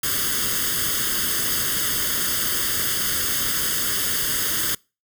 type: noise with comb filter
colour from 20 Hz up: white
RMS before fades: -23 dBFS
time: 0.03-4.75 s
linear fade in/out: 5 ms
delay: 0.61 ms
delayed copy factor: +0.85
effects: noise-tail reverb RT60 0.3 s tail -26 dB re dry